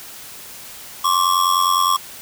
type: ring-modulated tone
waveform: square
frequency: 1108.7 Hz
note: C#6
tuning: in tune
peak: -12 dBFS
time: 1.04-1.97 s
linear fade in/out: 10 ms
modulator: 44.9 Hz
effects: white hiss -37 dBFS RMS until 2.21 s